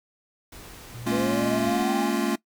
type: noise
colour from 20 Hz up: pink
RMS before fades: -44 dBFS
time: 0.52-1.83 s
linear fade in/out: 5 ms
type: tone with vibrato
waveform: sine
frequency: 119 Hz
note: A#2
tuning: 36 cents sharp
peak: -36 dBFS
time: 0.94-1.71 s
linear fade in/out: 10 ms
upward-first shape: triangle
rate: 2.6 Hz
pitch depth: 11 cents each way
type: chord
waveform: square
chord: Bb minor seventh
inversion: third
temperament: equal with one note detuned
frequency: 211.9 / 233.1 / 277.2 / 349.2 Hz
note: Ab3 / Bb3 / Db4 / F4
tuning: +35 / 0 / 0 / 0 cents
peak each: -29 dBFS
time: 1.06-2.36 s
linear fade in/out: 10 ms
type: linear sweep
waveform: sine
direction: up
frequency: 481.3 to 840 Hz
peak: -28 dBFS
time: 1.11-2.11 s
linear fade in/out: 20 ms
effects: noise-tail reverb RT60 0.1 s tail -20 dB re dry